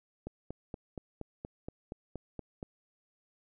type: click train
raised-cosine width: 2 ms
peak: -26 dBFS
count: 11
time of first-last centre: 0.27-2.628 s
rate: 4.24 Hz
effects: none